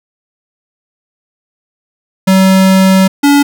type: tone pair in turn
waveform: square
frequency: 190 / 285.2 Hz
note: F#3 / C#4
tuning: +46 / +49 cents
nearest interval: perfect fifth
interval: 703 cents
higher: second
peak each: -5 dBFS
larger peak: neither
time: 2.27-3.08 / 3.23-3.43 s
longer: first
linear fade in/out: 10 ms
effects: none